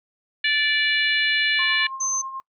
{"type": "harmonic tone", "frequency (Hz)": 583, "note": "D5", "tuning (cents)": -13, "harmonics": [3, 4, 5, 6, 7], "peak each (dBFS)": [-22, -24, -26, -28, -29], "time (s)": [0.44, 1.87], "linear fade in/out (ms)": 5}
{"type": "tone with tremolo", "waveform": "sine", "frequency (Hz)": 1065, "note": "C6", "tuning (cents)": 30, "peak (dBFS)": -28, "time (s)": [1.59, 2.4], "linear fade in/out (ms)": 0, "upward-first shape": "sine", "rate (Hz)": 9.3, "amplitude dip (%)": 50}
{"type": "tone", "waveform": "sine", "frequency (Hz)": 6200, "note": "G8", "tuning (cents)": -20, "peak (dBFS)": -22, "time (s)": [2, 2.22], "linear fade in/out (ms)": 10}
{"effects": ["noise-tail reverb RT60 0.1 s tail -23 dB re dry"]}